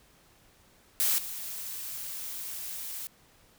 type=noise with level steps; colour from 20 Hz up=blue; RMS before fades=-26 / -38 dBFS; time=1-3.07 s; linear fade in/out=0 ms; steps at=1.18 s; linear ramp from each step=5 ms; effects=pink hiss -61 dBFS RMS until 3.58 s